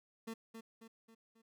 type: tone with echo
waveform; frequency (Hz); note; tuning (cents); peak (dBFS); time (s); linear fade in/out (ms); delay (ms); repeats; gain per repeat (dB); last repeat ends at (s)
30% pulse; 225.3; A3; +41; -39; 0.27-0.34; 10; 270; 4; -6; 1.42
effects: none